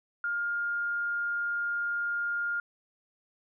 sine tone, 1411 Hz, F6, 17 cents sharp, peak -28 dBFS, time 0.24-2.6 s, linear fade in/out 2 ms, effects none

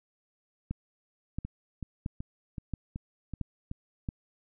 two click trains, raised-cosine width 5 ms, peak -20 / -24 dBFS, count 6 / 7, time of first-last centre 0.71-4.088 / 1.45-3.714 s, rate 1.48 / 2.65 Hz, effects none

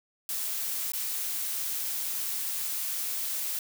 blue noise with dropouts, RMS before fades -32 dBFS, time 0.29-3.59 s, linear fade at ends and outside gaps 2 ms, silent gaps 0.92-0.934 s, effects none

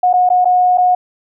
sine tone with dropouts, 726 Hz, F#5, 33 cents flat, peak -8 dBFS, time 0.03-0.95 s, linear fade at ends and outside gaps 5 ms, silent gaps 0.13-0.137 / 0.291-0.301 / 0.446-0.454 / 0.775-0.781 s, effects none

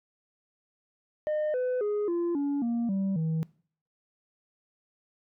sine tone with pitch steps, 609 / 503.3 / 416 / 343.8 / 284.1 / 234.8 / 194.05 / 160.37 Hz, D#5 / B4 / G#4 / F4 / C#4 / A#3 / G3 / E3, -37 / +33 / +3 / -27 / +43 / +13 / -17 / -47 cents, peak -23 dBFS, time 1.27-3.43 s, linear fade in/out 0 ms, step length 270 ms, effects noise-tail reverb RT60 0.5 s tail -24 dB re dry + tanh soft clip ceiling -25 dBFS

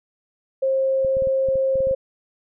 sine tone, 533 Hz, C5, 32 cents sharp, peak -17 dBFS, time 0.62-1.95 s, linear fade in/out 10 ms
clicks, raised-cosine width 5 ms, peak -23 dBFS, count 10, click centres 1.048 / 1.169 / 1.222 / 1.272 / 1.487 / 1.556 / 1.756 / 1.805 / 1.871 / 1.911 s
effects none

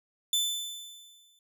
sawtooth tone with exponential decay, 3520 Hz, A7, in tune, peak -20 dBFS, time 0.33-1.39 s, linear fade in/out 2 ms, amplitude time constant 230 ms, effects none

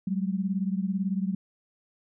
sine beating tone pair, 187.4 / 205.4 Hz, F#3 / G#3, +22 / -19 cents, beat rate 18 Hz, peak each -27 / -30 dBFS, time 0.07-1.35 s, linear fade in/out 5 ms, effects none

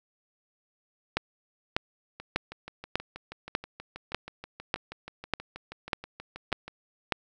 two click trains, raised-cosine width 0.3 ms, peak -24 / -9 dBFS, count 29 / 11, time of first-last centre 2.2-6.68 / 1.17-7.122 s, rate 6.25 / 1.68 Hz, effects none

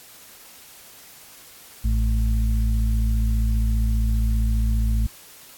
harmonic tone, 55 Hz, A1, in tune, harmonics 1 / 2 / 4, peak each -18 / -27 / -31 dBFS, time 1.84-5.07 s, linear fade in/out 10 ms, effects white hiss -46 dBFS RMS until 5.57 s + AAC 64 kbps

